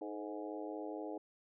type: harmonic tone with a mistuned harmonic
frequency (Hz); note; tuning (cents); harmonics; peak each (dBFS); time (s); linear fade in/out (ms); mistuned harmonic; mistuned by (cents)
104.2; G#2; +6; 3 / 4 / 5 / 6 / 7 / 8; -44 / -46 / -48 / -50 / -51 / -52; 0.01-1.18; 5; 4; +48
effects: none